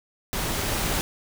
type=noise with level ramp; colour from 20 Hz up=pink; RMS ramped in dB=-28 to -25 dBFS; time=0.33-1.01 s; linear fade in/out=0 ms; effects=none